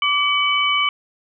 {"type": "tone cluster", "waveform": "sine", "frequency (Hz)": [1164, 2279, 2999], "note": ["D6", "C#7", "F#7"], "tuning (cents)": [-16, 47, 23], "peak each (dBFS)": -20, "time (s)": [0.02, 0.89], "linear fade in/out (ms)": 2, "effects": []}